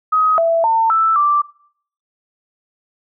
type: tone with pitch steps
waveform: sine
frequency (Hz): 1262 / 664 / 902 / 1321 / 1173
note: D#6 / E5 / A5 / E6 / D6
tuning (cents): +24 / +12 / +43 / +3 / -2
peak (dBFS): -11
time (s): 0.12-1.42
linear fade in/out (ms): 10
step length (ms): 260
effects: noise-tail reverb RT60 0.6 s tail -22 dB re dry